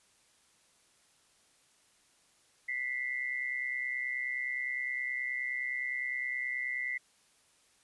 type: tone pair together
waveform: sine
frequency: 1980.4 / 2110 Hz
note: B6 / C7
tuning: +4 / +14 cents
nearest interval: minor second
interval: 110 cents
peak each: -34 / -37 dBFS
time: 2.68-6.98 s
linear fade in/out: 10 ms
effects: white hiss -67 dBFS RMS until 7.83 s + resampled to 24000 Hz